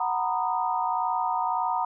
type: chord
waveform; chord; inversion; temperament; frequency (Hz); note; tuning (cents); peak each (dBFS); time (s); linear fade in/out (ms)
sine; B major seventh; second; just; 740.8 / 926 / 987.8 / 1234.7; F#5 / A#5 / B5 / D#6; +2 / -12 / 0 / -14; -29 / -27 / -31 / -32; 0-1.85; 5
effects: none